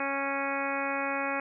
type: harmonic tone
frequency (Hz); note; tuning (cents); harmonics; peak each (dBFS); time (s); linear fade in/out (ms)
276.3; C#4; -6; 1 / 2 / 3 / 4 / 5 / 6 / 7 / 8 / 9; -37 / -35 / -36 / -37 / -37 / -38 / -40 / -38 / -38; 0-1.4; 2
effects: none